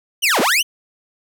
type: linear two-way sweep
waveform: sawtooth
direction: down then up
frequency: 3136 to 185 to 3136 Hz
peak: -10 dBFS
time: 0.22-0.63 s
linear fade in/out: 20 ms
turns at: 0.4 s
effects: none